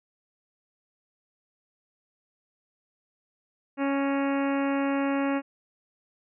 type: harmonic tone with a mistuned harmonic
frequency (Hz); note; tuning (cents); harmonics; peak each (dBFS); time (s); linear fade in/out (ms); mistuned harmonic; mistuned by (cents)
277.2; C#4; 0; 1 / 2 / 3 / 4 / 5 / 6 / 7 / 8 / 9 / 10; -25 / -31 / -35 / -37 / -39 / -41 / -42 / -43 / -44 / -45; 3.77-5.42; 50; 7; -30
effects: none